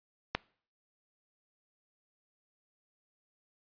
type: click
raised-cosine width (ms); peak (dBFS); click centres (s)
0.3; -12; 0.35
effects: noise-tail reverb RT60 0.5 s tail -24 dB re dry + resampled to 11025 Hz